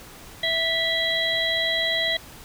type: harmonic tone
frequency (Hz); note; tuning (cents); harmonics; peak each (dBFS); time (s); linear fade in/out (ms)
656; E5; -9; 1 / 3 / 5 / 6; -29 / -25 / -26 / -27; 0.43-2.17; 5
effects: pink hiss -44 dBFS RMS until 2.44 s